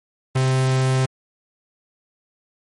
45% pulse tone, 130.81 Hz, C3, in tune, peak -16 dBFS, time 0.35-1.06 s, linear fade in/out 10 ms, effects MP3 48 kbps

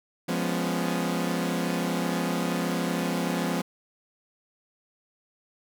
sawtooth chord, C# dominant seventh, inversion first, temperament equal with one note detuned, 174.61 / 207.7 / 249.1 / 277.2 Hz, E#3 / G#3 / B3 / C#4, 0 / 0 / +15 / 0 cents, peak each -25 / -29 / -27 / -30 dBFS, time 0.28-3.62 s, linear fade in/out 10 ms, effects none

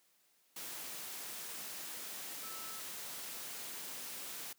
sine tone in noise, 1309 Hz, E6, 13 cents flat, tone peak -51 dBFS, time 2.43-2.8 s, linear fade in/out 5 ms, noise white, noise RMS -45 dBFS, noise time 0.56-4.53 s, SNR -9 dB, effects white hiss -72 dBFS RMS until 4.58 s + high-pass 150 Hz 12 dB/octave

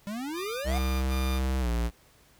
square exponential sweep, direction up, 196 to 749 Hz, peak -33 dBFS, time 0.07-0.78 s, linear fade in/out 0 ms
15% pulse tone bursts, 1200 Hz, D6, 37 cents sharp, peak -31 dBFS, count 3, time 0.33-1.408 s, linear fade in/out 50 ms, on 330 ms, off 44 ms
square tone with pitch glide, 65.41 to 58.27 Hz, C2 to A#1, 0 to 0 cents, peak -26 dBFS, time 0.64-1.91 s, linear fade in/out 50 ms, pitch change -200 cents, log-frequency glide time 1.6-1.69 s
effects pink hiss -60 dBFS RMS until 2.39 s

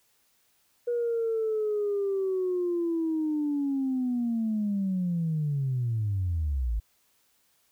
sine linear sweep, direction down, 483 to 51 Hz, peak -24 dBFS, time 0.87-6.8 s, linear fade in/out 10 ms, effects tanh soft clip ceiling -21 dBFS + white hiss -68 dBFS RMS until 7.71 s

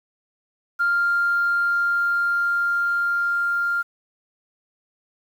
sine tone with level ramp, 1396.9 Hz, F6, in tune, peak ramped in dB -16 to -19 dBFS, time 0.79-3.83 s, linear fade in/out 20 ms, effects tanh soft clip ceiling -13 dBFS + 8-bit

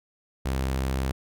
sawtooth tone, 66 Hz, C2, 16 cents sharp, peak -21 dBFS, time 0.45-1.12 s, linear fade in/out 10 ms, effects none

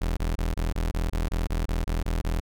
35% pulse tone bursts, 41.2 Hz, E1, in tune, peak -22 dBFS, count 13, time 0.01-2.402 s, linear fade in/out 10 ms, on 160 ms, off 26 ms, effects none

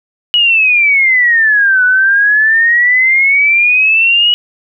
sine exponential two-way sweep, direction down then up, 2933 to 1479 to 2933 Hz, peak -6 dBFS, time 0.34-4.34 s, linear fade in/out 0 ms, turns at 1.84 s, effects none

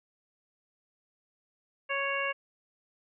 harmonic tone, 554.4 Hz, C#5, in tune, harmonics 1 / 2 / 3 / 4 / 5, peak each -35 / -35 / -35 / -35 / -35 dBFS, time 1.89-2.33 s, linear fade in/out 20 ms, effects none

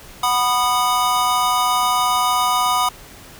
square chord, B major, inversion second, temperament equal with one note detuned, 740 / 987.8 / 1230.9 Hz, F#5 / B5 / D#6, 0 / 0 / -19 cents, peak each -23 / -20 / -20 dBFS, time 0.23-2.89 s, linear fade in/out 5 ms, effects pink hiss -41 dBFS RMS until 3.39 s

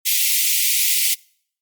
white high-pass noise, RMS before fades -18 dBFS, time 0.05-1.15 s, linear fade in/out 20 ms, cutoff 2000 Hz, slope 96 dB/octave, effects noise-tail reverb RT60 0.6 s tail -26 dB re dry + Opus 32 kbps

